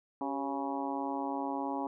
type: harmonic tone with a mistuned harmonic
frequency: 138.59 Hz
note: C#3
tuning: in tune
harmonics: 2 / 3 / 4 / 5 / 6 / 7 / 8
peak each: -36 / -43 / -43 / -42 / -38 / -40 / -47 dBFS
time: 0.21-1.87 s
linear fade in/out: 2 ms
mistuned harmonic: 3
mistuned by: -92 cents
effects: none